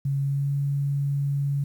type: tone with pitch glide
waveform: sine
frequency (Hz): 138.59 to 140.93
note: C#3 to C#3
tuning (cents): 0 to +29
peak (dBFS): -22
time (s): 0.05-1.64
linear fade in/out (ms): 5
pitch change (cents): +29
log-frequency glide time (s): 0.19-0.52
effects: 9-bit

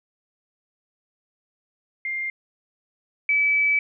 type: tone pair in turn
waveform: sine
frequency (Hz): 2109 / 2298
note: C7 / D7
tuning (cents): +13 / -38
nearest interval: minor second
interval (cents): 149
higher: second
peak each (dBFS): -25 / -17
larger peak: second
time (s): 2.05-2.3 / 3.29-3.79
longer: second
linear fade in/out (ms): 2
effects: none

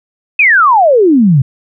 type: exponential sweep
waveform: sine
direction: down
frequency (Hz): 2600 to 125.3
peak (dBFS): -4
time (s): 0.39-1.42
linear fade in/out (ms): 5
effects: none

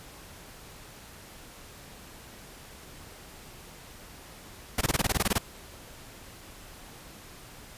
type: noise bursts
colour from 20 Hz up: pink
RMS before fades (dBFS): -25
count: 12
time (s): 4.78-5.383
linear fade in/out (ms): 5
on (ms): 31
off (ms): 21
effects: pink hiss -48 dBFS RMS until 7.77 s + resampled to 32000 Hz

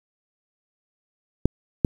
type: clicks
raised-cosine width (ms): 3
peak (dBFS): -4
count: 2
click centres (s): 1.456 / 1.848
effects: 7-bit

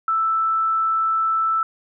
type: tone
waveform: sine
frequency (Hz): 1321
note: E6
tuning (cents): +3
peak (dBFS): -17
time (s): 0.08-1.63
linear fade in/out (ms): 2
effects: none

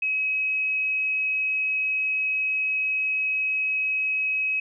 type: tone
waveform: sine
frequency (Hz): 2551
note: D#7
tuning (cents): +43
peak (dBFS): -22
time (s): 0.02-4.6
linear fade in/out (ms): 5
effects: none

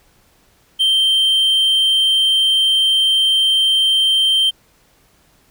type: tone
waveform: triangle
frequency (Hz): 3136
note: G7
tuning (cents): 0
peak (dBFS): -10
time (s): 0.79-4.51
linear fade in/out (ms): 20
effects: pink hiss -55 dBFS RMS until 5.5 s

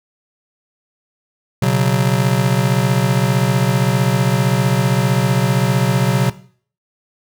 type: chord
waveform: square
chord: B suspended second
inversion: none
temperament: just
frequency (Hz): 123.47 / 138.9 / 185.21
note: B2 / C#3 / F#3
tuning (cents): 0 / +4 / +2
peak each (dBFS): -18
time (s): 1.62-6.3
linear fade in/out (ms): 5
effects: noise-tail reverb RT60 0.5 s tail -17 dB re dry

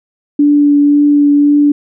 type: tone with vibrato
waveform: sine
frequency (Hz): 290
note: D4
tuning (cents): -22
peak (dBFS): -5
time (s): 0.39-1.72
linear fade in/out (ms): 5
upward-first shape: triangle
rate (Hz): 1.9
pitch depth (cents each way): 12
effects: none

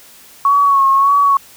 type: tone with vibrato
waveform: sine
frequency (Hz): 1108.7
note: C#6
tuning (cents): 0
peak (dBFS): -8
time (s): 0.45-1.37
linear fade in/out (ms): 2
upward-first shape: sine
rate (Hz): 1.7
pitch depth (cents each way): 41
effects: white hiss -42 dBFS RMS until 1.56 s

